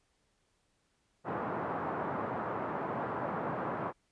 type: band-pass noise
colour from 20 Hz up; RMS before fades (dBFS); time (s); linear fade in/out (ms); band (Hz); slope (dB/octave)
white; -36; 1.24-3.93; 50; 110 to 1200; 24
effects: pink hiss -75 dBFS RMS until 4.11 s + resampled to 22050 Hz